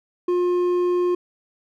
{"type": "tone with hard clipping", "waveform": "sine", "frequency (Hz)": 355.9, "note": "F4", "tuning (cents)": 33, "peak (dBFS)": -19, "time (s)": [0.28, 1.15], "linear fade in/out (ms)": 5, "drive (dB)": 5, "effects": []}